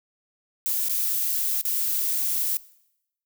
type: noise with dropouts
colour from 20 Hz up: violet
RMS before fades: -25 dBFS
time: 0.66-2.57 s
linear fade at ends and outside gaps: 0 ms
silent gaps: 0.885-0.895 / 1.613-1.652 s
effects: noise-tail reverb RT60 0.8 s tail -20 dB re dry